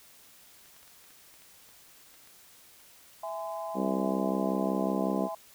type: clicks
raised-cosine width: 0.2 ms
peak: -39 dBFS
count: 11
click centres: 0.658 / 0.765 / 0.83 / 0.878 / 1.041 / 1.106 / 1.34 / 1.42 / 1.69 / 2.141 / 2.274 s
type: chord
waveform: sine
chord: E augmented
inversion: none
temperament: equal with one note detuned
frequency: 659.3 / 830.6 / 1026.2 Hz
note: E5 / G#5 / B#5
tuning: 0 / 0 / -34 cents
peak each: -36 / -39 / -40 dBFS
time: 3.23-5.35 s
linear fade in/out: 5 ms
type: harmonic tone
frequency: 65.41 Hz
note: C2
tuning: in tune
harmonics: 3 / 4 / 5 / 6 / 7 / 8 / 9 / 10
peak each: -31 / -33 / -35 / -37 / -38 / -39 / -40 / -41 dBFS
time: 3.74-5.29 s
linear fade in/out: 50 ms
effects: white hiss -56 dBFS RMS until 5.54 s